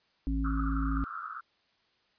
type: harmonic tone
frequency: 54.3 Hz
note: A1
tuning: 22 cents flat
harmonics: 1 / 3 / 5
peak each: -29 / -39 / -32 dBFS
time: 0.27-1.04 s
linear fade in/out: 0 ms
type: band-pass noise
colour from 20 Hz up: white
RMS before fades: -40 dBFS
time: 0.44-1.41 s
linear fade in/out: 10 ms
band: 1200 to 1400 Hz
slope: 96 dB/octave
effects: white hiss -70 dBFS RMS until 2.18 s + resampled to 11025 Hz

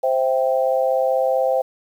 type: chord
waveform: sine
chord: C major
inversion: none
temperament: equal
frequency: 523.3 / 659.3 / 784 Hz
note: C5 / E5 / G5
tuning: 0 / 0 / 0 cents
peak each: -18 / -22 / -23 dBFS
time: 0.03-1.62 s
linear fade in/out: 10 ms
effects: 8-bit

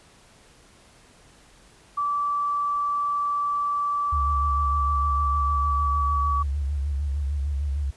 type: tone with pitch glide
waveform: sine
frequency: 1159 to 1141.1 Hz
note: D6 to C#6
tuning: -23 to +50 cents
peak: -22 dBFS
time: 1.97-6.43 s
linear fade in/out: 10 ms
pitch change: -27 cents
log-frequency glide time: 5.34-6.22 s
type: tone with vibrato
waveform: sine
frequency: 70.9 Hz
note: C#2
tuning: 40 cents sharp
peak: -23 dBFS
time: 4.12-7.91 s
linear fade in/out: 10 ms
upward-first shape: square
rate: 6.6 Hz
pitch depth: 61 cents each way
effects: pink hiss -54 dBFS RMS until 7.96 s + resampled to 24000 Hz

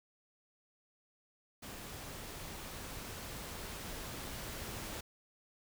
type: noise with level ramp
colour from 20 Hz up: pink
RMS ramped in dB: -47 to -43 dBFS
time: 1.62-5.01 s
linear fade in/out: 10 ms
effects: none

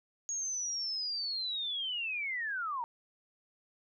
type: linear sweep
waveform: sine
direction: down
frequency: 6645 to 906 Hz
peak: -33 dBFS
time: 0.29-2.84 s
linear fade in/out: 0 ms
effects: none

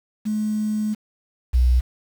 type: tone pair in turn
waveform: sine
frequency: 213.8 / 61.97 Hz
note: A3 / B1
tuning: -49 / +7 cents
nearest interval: octave + major sixth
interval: 2144 cents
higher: first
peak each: -20 / -13 dBFS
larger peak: second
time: 0.25-0.95 / 1.53-1.81 s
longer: first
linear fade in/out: 20 ms
effects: 7-bit

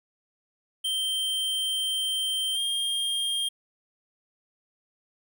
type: tone with pitch glide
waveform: square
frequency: 3136 to 3215 Hz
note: G7 to G7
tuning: 0 to +43 cents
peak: -26 dBFS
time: 0.84-3.49 s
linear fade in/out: 10 ms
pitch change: +43 cents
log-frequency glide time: 2.54-2.59 s
effects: none

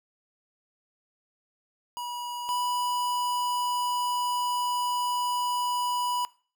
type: tone pair in turn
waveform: square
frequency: 969 / 982 Hz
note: B5 / B5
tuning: -33 / -10 cents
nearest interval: unison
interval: 23 cents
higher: second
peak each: -33 / -27 dBFS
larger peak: second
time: 1.97-2.49 / 2.49-6.25 s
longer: second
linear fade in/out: 0 ms
effects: noise-tail reverb RT60 0.4 s tail -20 dB re dry

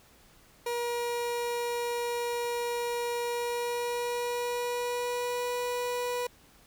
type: tone with pitch glide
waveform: 30% pulse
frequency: 477.4 to 489.4 Hz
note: A#4 to B4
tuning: +41 to -16 cents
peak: -27 dBFS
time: 0.66-6.27 s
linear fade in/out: 5 ms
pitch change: +43 cents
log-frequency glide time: 3.27-5.51 s
effects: pink hiss -59 dBFS RMS until 6.66 s

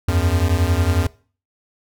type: beating tone pair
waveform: square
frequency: 81.9 / 92.9 Hz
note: E2 / F#2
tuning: -11 / +7 cents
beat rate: 11 Hz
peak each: -19 / -19 dBFS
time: 0.08-1.07 s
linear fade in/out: 5 ms
effects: noise-tail reverb RT60 0.4 s tail -21 dB re dry

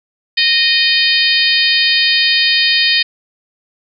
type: harmonic tone with a mistuned harmonic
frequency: 618 Hz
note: D#5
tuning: 12 cents flat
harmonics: 3 / 4 / 5 / 6 / 7 / 8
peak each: -17 / -17 / -17 / -17 / -17 / -17 dBFS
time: 0.37-3.03 s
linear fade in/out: 10 ms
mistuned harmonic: 8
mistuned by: -36 cents
effects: none

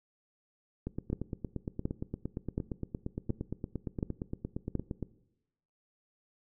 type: two click trains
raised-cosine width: 3 ms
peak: -22 / -18 dBFS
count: 37 / 6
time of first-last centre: 0.87-5.027 / 1.13-4.753 s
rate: 8.66 / 1.38 Hz
effects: noise-tail reverb RT60 0.9 s tail -19 dB re dry

